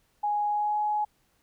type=tone with pitch glide; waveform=sine; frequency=830.6 to 841.2 Hz; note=G#5 to G#5; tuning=0 to +22 cents; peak=-24 dBFS; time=0.23-1.05 s; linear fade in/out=10 ms; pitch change=+22 cents; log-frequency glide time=0.48-0.78 s; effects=pink hiss -69 dBFS RMS until 1.42 s